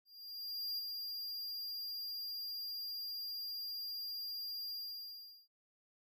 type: tone with ADSR envelope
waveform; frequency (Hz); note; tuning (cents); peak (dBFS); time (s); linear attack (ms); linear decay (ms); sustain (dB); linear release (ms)
square; 4795; D8; +35; -37; 0.05-5.48; 730; 22; -4; 750
effects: none